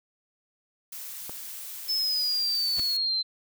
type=noise; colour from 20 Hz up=blue; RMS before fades=-39 dBFS; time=0.92-2.97 s; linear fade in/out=5 ms
type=click; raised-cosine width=1 ms; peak=-26 dBFS; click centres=1.295 s
type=exponential sweep; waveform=sine; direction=down; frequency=5274 to 4078 Hz; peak=-24 dBFS; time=1.88-3.23 s; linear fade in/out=20 ms
type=noise with exponential growth; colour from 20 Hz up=pink; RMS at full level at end=-33 dBFS; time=2.72-2.8 s; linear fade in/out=2 ms; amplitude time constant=16 ms
effects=none